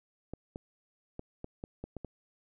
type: clicks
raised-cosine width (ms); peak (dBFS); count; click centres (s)
2; -26; 8; 0.336 / 0.559 / 1.194 / 1.444 / 1.639 / 1.84 / 1.967 / 2.047
effects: none